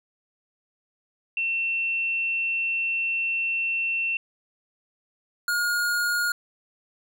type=tone pair in turn; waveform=sine / square; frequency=2700 / 1430.3 Hz; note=E7 / F6; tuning=+41 / +41 cents; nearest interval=major seventh; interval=1100 cents; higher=first; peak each=-23 dBFS; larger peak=neither; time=1.37-4.17 / 5.48-6.32 s; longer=first; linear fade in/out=2 ms; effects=none